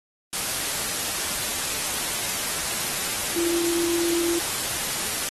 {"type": "tone in noise", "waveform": "sine", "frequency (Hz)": 340.5, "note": "F4", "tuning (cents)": -44, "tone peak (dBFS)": -23, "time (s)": [3.36, 4.39], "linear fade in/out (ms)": 2, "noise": "white", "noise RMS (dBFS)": -27, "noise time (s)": [0.33, 5.29], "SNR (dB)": 1, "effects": ["AAC 32 kbps"]}